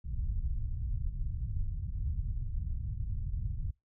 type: low-pass noise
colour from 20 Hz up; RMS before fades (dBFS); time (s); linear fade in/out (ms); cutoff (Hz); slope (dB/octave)
pink; -34; 0.04-3.71; 10; 110; 24
effects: noise-tail reverb RT60 0.2 s tail -26 dB re dry